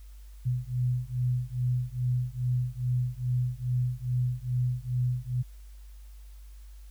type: beating tone pair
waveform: sine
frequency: 123.47 / 125.87 Hz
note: B2 / B2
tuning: 0 / +33 cents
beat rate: 2.4 Hz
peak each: -29 dBFS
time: 0.45-5.43 s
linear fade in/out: 20 ms
effects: added 50 Hz sine -44 dBFS peak until 6.9 s + white hiss -63 dBFS RMS until 6.9 s